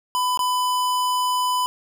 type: tone with dropouts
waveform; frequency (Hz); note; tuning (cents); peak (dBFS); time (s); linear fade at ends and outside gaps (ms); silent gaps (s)
square; 1000; B5; +21; -20; 0.15-1.66; 0; 0.374-0.392
effects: none